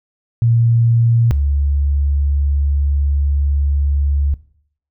sine tone pair in turn, 116.54 / 70.96 Hz, A#2 / C#2, 0 / +41 cents, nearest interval major sixth, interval 859 cents, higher first, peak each -10 / -13 dBFS, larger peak first, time 0.42-1.31 / 1.31-4.34 s, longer second, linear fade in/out 0 ms, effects noise-tail reverb RT60 0.6 s tail -18 dB re dry

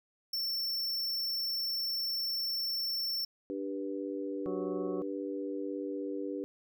square tone, 5410 Hz, E8, 44 cents sharp, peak -32 dBFS, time 0.33-3.25 s, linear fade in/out 5 ms
sine chord, G major, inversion second, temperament equal with one note detuned, 293.7 / 392 / 488.5 Hz, D4 / G4 / B4, 0 / 0 / -19 cents, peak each -37 / -39 / -40 dBFS, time 3.5-6.44 s, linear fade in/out 0 ms
harmonic tone, 185 Hz, F#3, in tune, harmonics 1 / 2 / 3 / 4 / 6 / 7, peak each -42 / -37 / -43 / -51 / -49 / -59 dBFS, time 4.46-5.02 s, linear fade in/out 0 ms
effects none

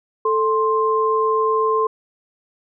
sine tone pair together, 440 / 1051.3 Hz, A4 / C6, 0 / +8 cents, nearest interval octave + minor third, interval 1508 cents, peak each -18 dBFS, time 0.25-1.87 s, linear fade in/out 5 ms, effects none

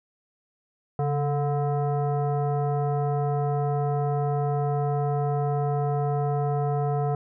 sine tone with frequency modulation, 140.6 Hz, C#3, 25 cents sharp, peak -22 dBFS, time 0.99-7.15 s, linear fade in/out 2 ms, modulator 581 Hz, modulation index 0.99, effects none

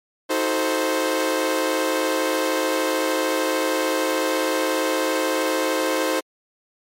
sawtooth chord, D# diminished seventh, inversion none, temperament equal with one note detuned, 316.6 / 370 / 440 / 523.3 Hz, D#4 / F#4 / A4 / C5, +30 / 0 / 0 / 0 cents, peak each -21 / -25 / -24 / -19 dBFS, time 0.29-6.21 s, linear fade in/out 20 ms, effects MP3 64 kbps

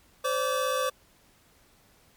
square tone cluster, 517 / 573 / 1158 Hz, C5 / D5 / D6, -21 / -43 / -25 cents, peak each -29 / -34 / -30 dBFS, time 0.24-0.9 s, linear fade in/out 10 ms, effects pink hiss -61 dBFS RMS until 2.16 s + MP3 96 kbps

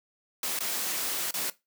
white noise with dropouts, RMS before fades -31 dBFS, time 0.43-1.5 s, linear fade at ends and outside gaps 2 ms, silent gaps 0.59-0.605 / 1.309-1.34 s, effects noise-tail reverb RT60 0.2 s tail -18 dB re dry + high-pass 200 Hz 12 dB/octave

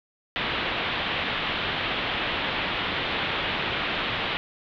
white low-pass noise, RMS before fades -28 dBFS, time 0.36-4.37 s, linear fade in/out 0 ms, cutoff 3600 Hz, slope 48 dB/octave, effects none

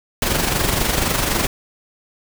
pink noise with amplitude modulation, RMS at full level -17 dBFS, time 0.22-1.47 s, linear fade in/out 2 ms, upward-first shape sine, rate 23.9 Hz, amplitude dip 50%, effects none

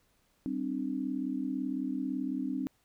sine chord, G suspended fourth, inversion none, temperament equal with one note detuned, 196 / 261.6 / 299.7 Hz, G3 / C4 / D4, 0 / 0 / +35 cents, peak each -39 / -33 / -36 dBFS, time 0.46-2.67 s, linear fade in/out 0 ms, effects pink hiss -71 dBFS RMS until 2.84 s

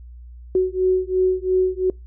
sine beating tone pair, 370 / 372.9 Hz, F#4 / F#4, 0 / +14 cents, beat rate 2.9 Hz, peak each -19 dBFS, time 0.55-1.9 s, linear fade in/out 2 ms, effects noise-tail reverb RT60 0.2 s tail -25 dB re dry + added 60 Hz sine -37 dBFS peak until 2.06 s

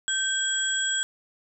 sine tone cluster, 1558 / 3318 / 7770 Hz, G6 / G#7 / B8, -11 / -2 / -29 cents, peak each -28 dBFS, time 0.08-1.03 s, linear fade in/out 0 ms, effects none

